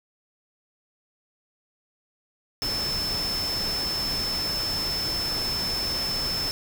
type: tone in noise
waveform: sine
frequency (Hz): 5274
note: E8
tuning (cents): 0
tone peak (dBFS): -26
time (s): 2.62-6.51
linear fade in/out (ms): 0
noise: pink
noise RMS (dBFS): -33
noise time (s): 2.62-6.51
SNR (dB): +4
effects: none